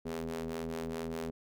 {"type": "ring-modulated tone", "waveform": "sawtooth", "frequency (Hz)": 82.1, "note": "E2", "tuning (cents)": -6, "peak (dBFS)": -29, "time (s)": [0.05, 1.31], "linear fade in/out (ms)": 10, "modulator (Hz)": 326, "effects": []}